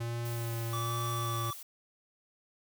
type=tone with vibrato; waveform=square; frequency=116.54 Hz; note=A#2; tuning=in tune; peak=-34 dBFS; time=0-1.51 s; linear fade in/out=10 ms; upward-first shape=sine; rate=1.2 Hz; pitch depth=21 cents each way
type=noise; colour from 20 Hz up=blue; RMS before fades=-46 dBFS; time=0.25-1.63 s; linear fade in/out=5 ms
type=tone; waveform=square; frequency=1155 Hz; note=D6; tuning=29 cents flat; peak=-36 dBFS; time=0.73-1.53 s; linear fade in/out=2 ms
effects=none